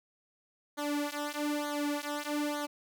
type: tone with flanger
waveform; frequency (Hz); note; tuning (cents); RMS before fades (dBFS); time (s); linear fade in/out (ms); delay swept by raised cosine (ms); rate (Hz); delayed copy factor
sawtooth; 293.4; D4; -2; -34; 0.77-2.67; 20; 0.38 to 3.88; 1.1; -1
effects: none